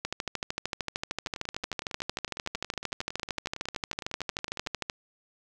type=two click trains; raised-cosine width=0.2 ms; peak=-13 / -20 dBFS; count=65 / 38; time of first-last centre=0.05-4.898 / 1.27-4.664 s; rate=13.2 / 10.9 Hz; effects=none